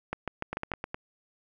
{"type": "two click trains", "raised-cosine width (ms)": 0.5, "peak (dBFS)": [-16, -18], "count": [5, 5], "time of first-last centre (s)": [[0.13, 0.717], [0.53, 0.945]], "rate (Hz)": [6.81, 9.65], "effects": []}